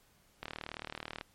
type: click train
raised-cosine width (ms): 0.3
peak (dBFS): -23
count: 31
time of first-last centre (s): 0.43-1.211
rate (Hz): 38.4
effects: pink hiss -67 dBFS RMS until 1.34 s + MP3 64 kbps